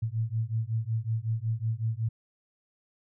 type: beating tone pair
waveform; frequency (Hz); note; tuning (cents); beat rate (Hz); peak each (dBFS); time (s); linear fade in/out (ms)
sine; 109.7 / 115.1; A2 / A#2; -5 / -22; 5.4; -30; 0.02-2.09; 10
effects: none